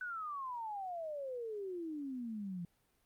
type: exponential sweep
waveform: sine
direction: down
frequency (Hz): 1514 to 169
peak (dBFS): -39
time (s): 0.01-2.65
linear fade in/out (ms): 2
effects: pink hiss -75 dBFS RMS until 3.05 s + Opus 48 kbps